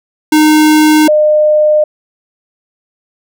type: tone pair in turn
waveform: square / sine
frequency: 307.2 / 607 Hz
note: D#4 / D#5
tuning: -22 / -43 cents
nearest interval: octave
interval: 1179 cents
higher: second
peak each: -5 dBFS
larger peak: neither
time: 0.32-1.08 / 1.08-1.84 s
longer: neither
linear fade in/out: 5 ms
effects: none